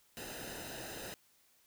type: noise with comb filter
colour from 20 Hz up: pink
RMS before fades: -45 dBFS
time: 0.17-1.14 s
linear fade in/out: 0 ms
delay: 0.89 ms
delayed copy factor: -0.7
effects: white hiss -69 dBFS RMS until 1.66 s